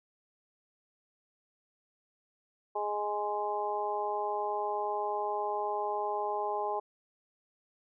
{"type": "harmonic tone", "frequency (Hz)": 207.9, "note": "G#3", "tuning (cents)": 2, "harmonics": [2, 3, 4, 5], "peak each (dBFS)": [-36, -38, -33, -38], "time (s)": [2.75, 6.8], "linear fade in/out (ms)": 10, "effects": []}